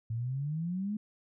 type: exponential sweep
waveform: sine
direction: up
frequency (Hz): 110 to 216.8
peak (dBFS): -31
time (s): 0.1-0.97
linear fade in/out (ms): 5
effects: none